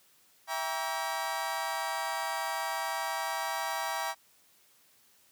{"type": "chord", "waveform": "30% pulse", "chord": "E diminished seventh", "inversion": "none", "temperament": "just", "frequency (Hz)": [659.3, 791.1, 949.3, 1139.2], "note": ["E5", "G5", "Bb5", "Db6"], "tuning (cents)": [0, 16, 31, 47], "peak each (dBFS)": [-36, -34, -33, -37], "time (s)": [0.47, 4.15], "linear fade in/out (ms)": 50, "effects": ["white hiss -64 dBFS RMS until 5.31 s", "high-pass 80 Hz 12 dB/octave"]}